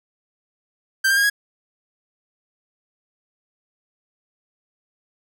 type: tone with pitch steps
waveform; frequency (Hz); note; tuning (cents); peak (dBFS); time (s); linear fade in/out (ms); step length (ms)
45% pulse; 1568 / 1597.3 / 1627.1 / 1657.4; G6 / G6 / G#6 / G#6; 0 / +32 / -36 / -4; -15; 1.04-1.3; 10; 65
effects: none